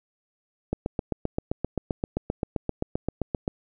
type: click train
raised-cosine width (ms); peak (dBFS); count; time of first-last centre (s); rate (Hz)
2; -12; 22; 0.73-3.479; 7.64
effects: none